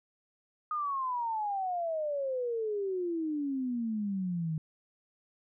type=exponential sweep; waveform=sine; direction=down; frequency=1244.5 to 154 Hz; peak=-30 dBFS; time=0.71-4.58 s; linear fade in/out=2 ms; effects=none